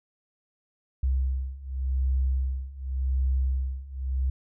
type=beating tone pair; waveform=sine; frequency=65 / 65.88 Hz; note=C2 / C2; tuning=-11 / +12 cents; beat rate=0.88 Hz; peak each=-28 / -26 dBFS; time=1.03-4.3 s; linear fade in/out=5 ms; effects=none